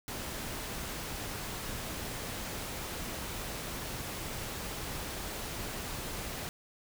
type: noise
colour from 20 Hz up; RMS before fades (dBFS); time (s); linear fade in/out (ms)
pink; -39; 0.08-6.49; 0
effects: none